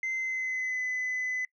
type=tone with pitch glide; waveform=sine; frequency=2071 to 2012 Hz; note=C7 to B6; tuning=-18 to +32 cents; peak=-27 dBFS; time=0.03-1.45 s; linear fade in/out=2 ms; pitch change=-50 cents; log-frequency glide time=0.14-0.82 s; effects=noise-tail reverb RT60 0.1 s tail -24 dB re dry + tanh soft clip ceiling -27 dBFS